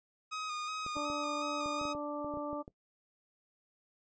sawtooth tone with vibrato, 1244.5 Hz, D#6, in tune, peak -33 dBFS, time 0.31-1.94 s, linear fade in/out 20 ms, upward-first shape square, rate 2.7 Hz, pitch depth 25 cents each way
clicks, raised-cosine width 2 ms, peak -33 dBFS, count 12, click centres 0.864 / 0.968 / 1.101 / 1.66 / 1.814 / 1.853 / 1.95 / 2.246 / 2.339 / 2.372 / 2.53 / 2.679 s
harmonic tone, 293.7 Hz, D4, in tune, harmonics 1 / 2 / 3 / 4, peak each -39 / -39 / -45 / -43 dBFS, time 0.95-2.63 s, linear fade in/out 20 ms
effects noise-tail reverb RT60 0.1 s tail -19 dB re dry + resampled to 16000 Hz

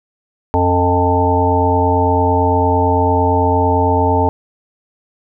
harmonic tone with a mistuned harmonic, 88.9 Hz, F2, 31 cents sharp, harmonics 1 / 3 / 5 / 7 / 9 / 10, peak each -16 / -19 / -18 / -21 / -20 / -16 dBFS, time 0.54-4.29 s, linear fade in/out 0 ms, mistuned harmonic 3, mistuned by +24 cents, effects none

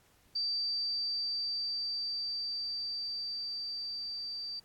sine tone with level ramp, 4654 Hz, D8, 17 cents flat, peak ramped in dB -30 to -37 dBFS, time 0.35-4.6 s, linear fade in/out 10 ms, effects pink hiss -66 dBFS RMS until 4.64 s + AAC 64 kbps

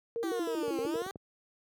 sine tone with vibrato, 392 Hz, G4, in tune, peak -31 dBFS, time 0.16-1.02 s, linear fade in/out 0 ms, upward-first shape square, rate 6.4 Hz, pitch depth 290 cents each way
15% pulse exponential two-way sweep, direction down then up, 399.2 to 261.6 to 399.2 Hz, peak -31 dBFS, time 0.23-1.11 s, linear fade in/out 0 ms, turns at 0.8 s
clicks, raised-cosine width 2 ms, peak -29 dBFS, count 6, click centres 0.68 / 0.789 / 0.85 / 0.956 / 1.064 / 1.158 s
effects high-pass 100 Hz 12 dB/octave

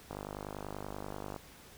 click train, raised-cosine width 1 ms, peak -26 dBFS, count 64, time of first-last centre 0.11-1.362 s, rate 50.3 Hz, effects pink hiss -55 dBFS RMS until 1.77 s

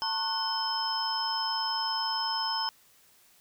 sine tone cluster, 899 / 1088 / 1475 / 3092 / 5190 Hz, A5 / C#6 / F#6 / G7 / E8, +37 / -33 / -6 / -24 / -28 cents, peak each -32 / -37 / -40 / -38 / -31 dBFS, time 0.02-2.69 s, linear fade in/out 0 ms, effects white hiss -61 dBFS RMS until 3.4 s

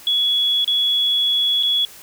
sine tone with dropouts, 3375 Hz, G#7, 27 cents sharp, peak -15 dBFS, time 0.07-1.85 s, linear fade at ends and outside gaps 1 ms, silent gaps 0.645-0.677 / 1.628-1.633 s, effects white hiss -42 dBFS RMS until 2.02 s

